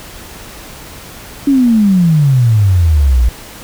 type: exponential sweep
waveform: sine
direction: down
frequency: 286.7 to 56.3 Hz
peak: -6 dBFS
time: 1.47-3.29 s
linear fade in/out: 5 ms
effects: pink hiss -32 dBFS RMS until 3.63 s